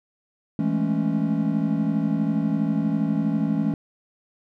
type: chord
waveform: triangle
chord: A major seventh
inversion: second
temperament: equal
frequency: 164.81 / 207.7 / 220 / 277.2 Hz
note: E3 / G#3 / A3 / C#4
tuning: 0 / 0 / 0 / 0 cents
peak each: -24 dBFS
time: 0.59-3.74 s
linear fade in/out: 2 ms
effects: none